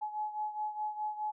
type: beating tone pair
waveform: sine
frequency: 848 / 852.8 Hz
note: G#5 / G#5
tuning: +36 / +46 cents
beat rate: 4.8 Hz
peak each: -35 / -40 dBFS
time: 0.01-1.32 s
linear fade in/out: 20 ms
effects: none